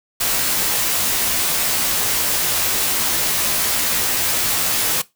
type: noise with comb filter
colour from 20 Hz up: white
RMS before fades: -19 dBFS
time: 0.2-5.02 s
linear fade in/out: 10 ms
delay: 15 ms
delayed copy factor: -0.95
effects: noise-tail reverb RT60 0.2 s tail -19 dB re dry